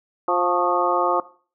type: harmonic tone with a mistuned harmonic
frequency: 176.3 Hz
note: F3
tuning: 17 cents sharp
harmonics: 2 / 3 / 4 / 5 / 6 / 7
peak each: -25 / -25 / -25 / -25 / -25 / -25 dBFS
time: 0.28-1.2 s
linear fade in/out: 2 ms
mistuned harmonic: 6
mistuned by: +66 cents
effects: noise-tail reverb RT60 0.4 s tail -17 dB re dry